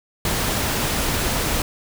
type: noise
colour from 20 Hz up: pink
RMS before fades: -22 dBFS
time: 0.25-1.62 s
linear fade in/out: 2 ms
effects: none